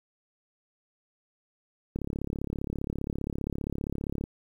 click train, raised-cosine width 3 ms, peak -19 dBFS, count 81, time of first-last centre 1.96-4.239 s, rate 35.1 Hz, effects 9-bit

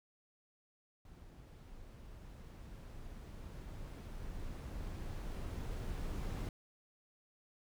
brown noise with level ramp, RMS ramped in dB -55 to -39 dBFS, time 1.05-6.49 s, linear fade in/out 2 ms, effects none

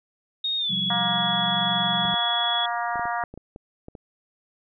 sine tone with pitch glide, 3716 to 3368 Hz, A#7 to G#7, -6 to +24 cents, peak -23 dBFS, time 0.44-2.66 s, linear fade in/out 5 ms, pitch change -170 cents, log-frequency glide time 0.58-0.73 s
sine chord, C suspended fourth, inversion none, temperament equal with one note detuned, 127.9 / 174.61 / 196 Hz, C3 / F3 / G3, -39 / 0 / 0 cents, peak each -38 / -32 / -32 dBFS, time 0.69-2.15 s, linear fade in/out 20 ms
harmonic tone, 236.3 Hz, A#3, 24 cents sharp, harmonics 3 / 4 / 5 / 6 / 7 / 8, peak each -28 / -30 / -32 / -34 / -35 / -36 dBFS, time 0.9-3.24 s, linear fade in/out 2 ms
clicks, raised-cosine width 2 ms, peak -26 dBFS, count 11, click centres 2.052 / 2.141 / 2.957 / 2.995 / 3.055 / 3.238 / 3.34 / 3.376 / 3.561 / 3.884 / 3.952 s
effects none

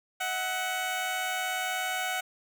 15% pulse tone pair together, 645 / 743.6 Hz, E5 / F#5, -38 / +8 cents, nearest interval major second, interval 246 cents, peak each -33 / -23 dBFS, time 0.2-2.21 s, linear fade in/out 10 ms, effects none

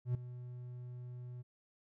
triangle tone with ADSR envelope, 123.47 Hz, B2, in tune, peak -27 dBFS, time 0.05-1.43 s, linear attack 98 ms, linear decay 5 ms, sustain -15 dB, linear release 23 ms, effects none

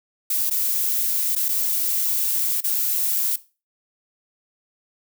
violet noise with dropouts, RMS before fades -22 dBFS, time 0.3-3.36 s, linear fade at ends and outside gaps 5 ms, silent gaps 0.498-0.51 / 1.352-1.361 / 1.485-1.489 / 2.607-2.64 s, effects noise-tail reverb RT60 0.3 s tail -17 dB re dry

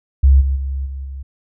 sine tone with level steps, 67.7 Hz, C#2, 40 cents flat, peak -6 / -14 / -19 / -24 / -26 dBFS, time 0.23-1.23 s, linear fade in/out 10 ms, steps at 0.4 / 0.55 / 0.85 / 1.04 s, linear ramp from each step 20 ms, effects none

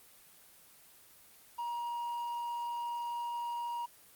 triangle tone, 949 Hz, A#5, 31 cents sharp, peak -33 dBFS, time 1.58-3.86 s, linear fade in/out 10 ms, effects white hiss -59 dBFS RMS until 4.15 s + Opus 24 kbps

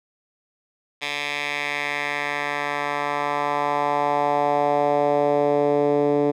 10% pulse tone with band-pass filter sweep, 145.2 Hz, D3, 19 cents flat, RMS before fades -22 dBFS, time 1.01-6.32 s, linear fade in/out 20 ms, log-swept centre 2900 to 380 Hz, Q 1.9, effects none

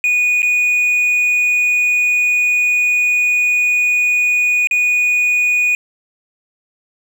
triangle tone with dropouts, 2465 Hz, D#7, 17 cents flat, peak -10 dBFS, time 0.04-5.75 s, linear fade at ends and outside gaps 1 ms, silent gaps 0.42-0.429 / 4.672-4.711 s, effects none

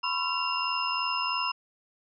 sine tone cluster, 1003 / 1086 / 1353 / 2777 / 5160 Hz, B5 / C#6 / E6 / F7 / E8, +26 / -36 / +45 / -10 / -38 cents, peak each -31 / -34 / -37 / -31 / -35 dBFS, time 0.03-1.52 s, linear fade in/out 10 ms, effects none

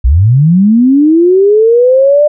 sine linear sweep, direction up, 54.1 to 603 Hz, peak -3 dBFS, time 0.04-2.28 s, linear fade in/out 10 ms, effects none

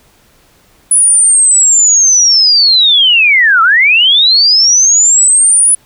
sine linear two-way sweep, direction down then up, 10000 to 1281 to 10000 Hz, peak -4 dBFS, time 0.91-5.75 s, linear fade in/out 5 ms, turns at 3.62 s, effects pink hiss -48 dBFS RMS until 5.85 s

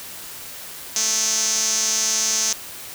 sawtooth tone with band-pass filter, 220 Hz, A3, in tune, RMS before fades -21 dBFS, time 0.96-2.53 s, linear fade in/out 2 ms, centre 6200 Hz, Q 6.3, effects white hiss -36 dBFS RMS until 2.94 s

